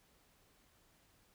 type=silence; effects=pink hiss -70 dBFS RMS until 1.34 s